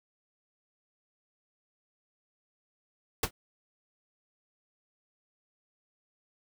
pink noise with exponential decay, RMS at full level -21 dBFS, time 3.23-3.31 s, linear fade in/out 5 ms, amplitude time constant 16 ms, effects none

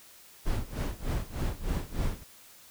brown noise with tremolo, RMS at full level -28 dBFS, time 0.45-2.24 s, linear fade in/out 20 ms, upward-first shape sine, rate 3.3 Hz, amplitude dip 90%, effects white hiss -54 dBFS RMS until 2.7 s

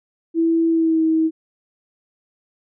sine tone with pitch glide, 329.6 to 320.2 Hz, E4 to D#4, 0 to +50 cents, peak -14 dBFS, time 0.34-1.31 s, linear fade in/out 50 ms, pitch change -50 cents, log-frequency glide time 0.69-1.02 s, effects none

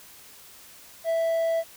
triangle tone, 659.3 Hz, E5, in tune, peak -20 dBFS, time 1.04-1.64 s, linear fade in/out 50 ms, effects white hiss -49 dBFS RMS until 1.76 s

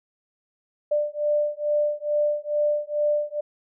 sine beating tone pair, 592 / 594.3 Hz, D5 / D5, +14 / +20 cents, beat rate 2.3 Hz, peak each -24 dBFS, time 0.91-3.41 s, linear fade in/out 10 ms, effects none

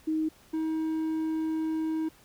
sine / triangle tone pair in turn, 314.3 / 317.6 Hz, D#4 / D#4, +18 / +36 cents, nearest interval unison, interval 18 cents, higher second, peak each -25 dBFS, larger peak neither, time 0.07-0.29 / 0.53-2.09 s, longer second, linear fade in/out 10 ms, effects pink hiss -58 dBFS RMS until 2.24 s

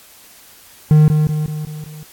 triangle tone with echo, 152.8 Hz, D#3, 31 cents flat, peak -4 dBFS, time 0.91-1.08 s, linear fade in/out 0 ms, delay 190 ms, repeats 5, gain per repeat -5 dB, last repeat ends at 2.03 s, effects white hiss -44 dBFS RMS until 2.12 s + AAC 64 kbps

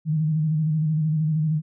sine tone with vibrato, 155.56 Hz, D#3, in tune, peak -19 dBFS, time 0.05-1.62 s, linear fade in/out 50 ms, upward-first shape square, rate 13 Hz, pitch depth 43 cents each way, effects none

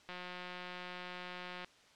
click train, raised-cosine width 0.3 ms, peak -29 dBFS, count 281, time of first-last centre 0.09-1.646 s, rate 180 Hz, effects white hiss -63 dBFS RMS until 1.95 s + low-pass 5000 Hz 12 dB/octave

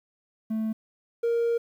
triangle tone pair in turn, 220 / 467.1 Hz, A3 / A#4, 0 / +3 cents, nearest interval octave + minor second, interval 1303 cents, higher second, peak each -23 / -19 dBFS, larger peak second, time 0.5-0.73 / 1.23-1.58 s, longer second, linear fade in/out 10 ms, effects tanh soft clip ceiling -17 dBFS + 10-bit

